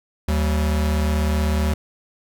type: tone pair together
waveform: square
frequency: 76 / 191.73 Hz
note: D#2 / G3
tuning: -40 / -38 cents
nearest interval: octave + major third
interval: 1602 cents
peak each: -19 / -27 dBFS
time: 0.28-1.74 s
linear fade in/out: 5 ms
effects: none